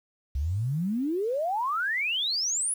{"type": "exponential sweep", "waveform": "sine", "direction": "up", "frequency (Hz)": [63.9, 10460], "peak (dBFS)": -25, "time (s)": [0.35, 2.74], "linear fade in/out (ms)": 5, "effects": ["9-bit"]}